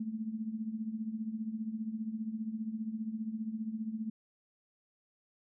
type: tone with tremolo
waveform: sine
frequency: 220 Hz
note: A3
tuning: in tune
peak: -31 dBFS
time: 0-4.1 s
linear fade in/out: 5 ms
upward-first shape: triangle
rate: 15 Hz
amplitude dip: 80%
effects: none